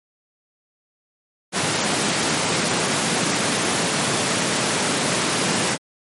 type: high-pass noise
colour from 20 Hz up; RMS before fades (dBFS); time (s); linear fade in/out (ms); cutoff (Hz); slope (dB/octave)
pink; -21; 1.52-5.78; 50; 140; 24
effects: MP3 48 kbps